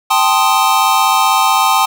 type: chord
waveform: square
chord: A half-diminished seventh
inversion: third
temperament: equal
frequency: 784 / 880 / 1046.5 / 1244.5 Hz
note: G5 / A5 / C6 / Eb6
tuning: 0 / 0 / 0 / 0 cents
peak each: -16 dBFS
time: 0.1-1.86 s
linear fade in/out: 10 ms
effects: none